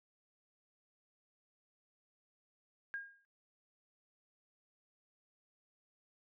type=tone with exponential decay; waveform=sine; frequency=1620 Hz; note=G#6; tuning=43 cents flat; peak=-36 dBFS; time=2.94-3.25 s; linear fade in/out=0 ms; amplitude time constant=67 ms; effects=noise-tail reverb RT60 0.1 s tail -18 dB re dry